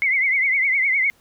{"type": "tone with vibrato", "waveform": "sine", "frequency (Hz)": 2130, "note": "C7", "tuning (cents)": 30, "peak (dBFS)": -16, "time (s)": [0.02, 1.1], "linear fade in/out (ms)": 0, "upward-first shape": "triangle", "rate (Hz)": 9.8, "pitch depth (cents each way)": 120, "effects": ["pink hiss -58 dBFS RMS until 1.2 s"]}